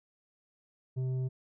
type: tone with tanh clipping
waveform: sine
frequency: 129.2 Hz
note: C3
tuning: 21 cents flat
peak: -31 dBFS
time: 0.96-1.29 s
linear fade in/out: 20 ms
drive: 7 dB
effects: none